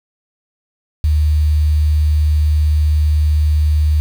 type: tone with quantisation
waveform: sine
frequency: 75.8 Hz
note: D#2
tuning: 45 cents flat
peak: -10 dBFS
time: 1.04-4 s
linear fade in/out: 0 ms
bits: 6
effects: none